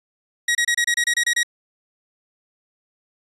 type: tone bursts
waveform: sawtooth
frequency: 1900 Hz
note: A#6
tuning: 33 cents sharp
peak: -13 dBFS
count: 10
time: 0.48-1.432 s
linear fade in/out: 5 ms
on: 70 ms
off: 28 ms
effects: resampled to 24000 Hz